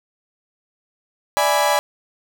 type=chord; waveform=35% pulse; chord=E dominant seventh; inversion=third; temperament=equal; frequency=587.3 / 659.3 / 830.6 / 987.8 Hz; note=D5 / E5 / G#5 / B5; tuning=0 / 0 / 0 / 0 cents; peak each=-18 / -24 / -18 / -20 dBFS; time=1.37-1.79 s; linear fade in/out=0 ms; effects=none